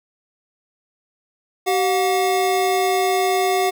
square tone pair together, 382.3 / 721 Hz, G4 / F#5, -43 / -45 cents, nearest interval major seventh, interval 1098 cents, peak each -20 dBFS, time 1.66-3.71 s, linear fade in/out 20 ms, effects none

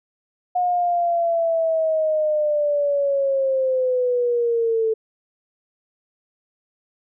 sine linear sweep, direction down, 723 to 440 Hz, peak -17 dBFS, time 0.55-4.94 s, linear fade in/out 10 ms, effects none

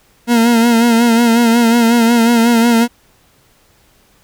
40% pulse tone with vibrato, 233.1 Hz, A#3, in tune, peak -7 dBFS, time 0.27-2.88 s, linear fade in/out 50 ms, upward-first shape sine, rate 5.5 Hz, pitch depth 50 cents each way, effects pink hiss -52 dBFS RMS until 4.23 s

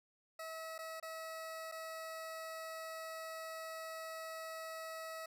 20% pulse tone with dropouts, 645 Hz, E5, 38 cents flat, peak -39 dBFS, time 0.39-5.26 s, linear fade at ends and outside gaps 5 ms, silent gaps 0.781-0.788 / 1-1.026 / 1.716-1.721 s, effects none

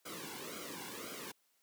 pink noise with flanger, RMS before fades -45 dBFS, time 0.05-1.32 s, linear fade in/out 10 ms, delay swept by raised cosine 1.1 to 1.63 ms, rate 1.9 Hz, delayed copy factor -0.8, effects white hiss -75 dBFS RMS until 1.62 s + high-pass 200 Hz 12 dB/octave

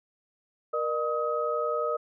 sine tone cluster, 472.8 / 604 / 1266 Hz, A#4 / D5 / D#6, +24 / +48 / +30 cents, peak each -30 dBFS, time 0.73-1.97 s, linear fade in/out 10 ms, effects none

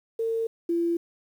sine tone pair in turn, 453.5 / 339.7 Hz, A#4 / F4, -48 / -48 cents, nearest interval perfect fourth, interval 500 cents, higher first, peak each -24 / -22 dBFS, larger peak second, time 0.19-0.47 / 0.69-0.97 s, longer neither, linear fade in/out 5 ms, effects 9-bit

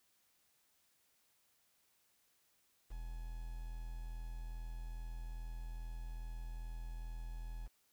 triangle tone with quantisation, 41.2 Hz, E1, in tune, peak -40 dBFS, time 2.9-7.68 s, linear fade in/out 20 ms, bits 10, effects white hiss -75 dBFS RMS until 7.92 s

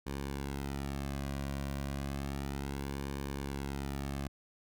sawtooth tone with flanger, 69.3 Hz, C#2, in tune, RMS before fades -38 dBFS, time 0.06-4.28 s, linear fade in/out 10 ms, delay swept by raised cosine 1.5 to 2.34 ms, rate 0.32 Hz, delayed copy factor -0.65, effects none

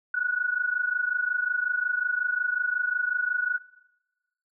sine tone pair together, 1460 / 1485.5 Hz, F#6 / F#6, -24 / +6 cents, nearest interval unison, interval 30 cents, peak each -27 dBFS, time 0.14-3.58 s, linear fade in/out 5 ms, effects noise-tail reverb RT60 1.0 s tail -20 dB re dry

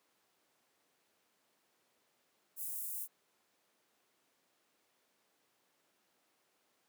white high-pass noise, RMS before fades -41 dBFS, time 2.56-3.08 s, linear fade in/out 50 ms, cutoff 9100 Hz, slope 24 dB/octave, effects pink hiss -75 dBFS RMS until 6.88 s + high-pass 300 Hz 12 dB/octave

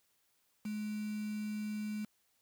sine tone with quantisation, 211.5 Hz, G#3, 32 cents sharp, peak -36 dBFS, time 0.65-2.05 s, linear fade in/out 5 ms, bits 8, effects white hiss -75 dBFS RMS until 2.41 s

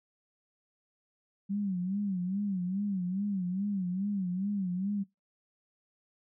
sine tone with vibrato, 191.4 Hz, G3, 41 cents flat, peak -29 dBFS, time 1.49-5.04 s, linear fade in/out 20 ms, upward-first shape sine, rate 2.4 Hz, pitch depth 130 cents each way, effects noise-tail reverb RT60 0.2 s tail -23 dB re dry

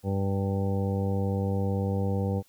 harmonic tone with a mistuned harmonic, 97.8 Hz, G2, 4 cents flat, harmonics 1 / 2 / 3 / 4 / 5 / 6 / 8 / 9, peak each -27 / -30 / -39 / -39 / -33 / -44 / -40 / -48 dBFS, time 0.03-2.43 s, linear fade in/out 50 ms, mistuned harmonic 9, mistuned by +21 cents, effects white hiss -63 dBFS RMS until 2.48 s

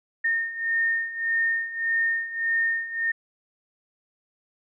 sine beating tone pair, 1828 / 1829.7 Hz, A#6 / A#6, -34 / -33 cents, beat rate 1.7 Hz, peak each -28 / -24 dBFS, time 0.24-3.12 s, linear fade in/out 10 ms, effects none

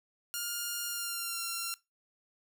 5% pulse tone with pitch glide, 1412 to 1370.2 Hz, F6 to F6, +19 to -33 cents, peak -23 dBFS, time 0.34-1.74 s, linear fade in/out 0 ms, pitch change -52 cents, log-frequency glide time 0.86-1.41 s, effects noise-tail reverb RT60 0.2 s tail -20 dB re dry

